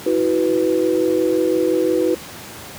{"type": "chord", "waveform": "sine", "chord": "E suspended second", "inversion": "none", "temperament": "equal with one note detuned", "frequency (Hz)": [324.2, 370, 493.9], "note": ["E4", "F#4", "B4"], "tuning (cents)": [-29, 0, 0], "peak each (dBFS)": -19, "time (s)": [0.06, 2.15], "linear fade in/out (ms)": 5, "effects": ["pink hiss -35 dBFS RMS until 2.78 s", "high-pass 100 Hz 12 dB/octave"]}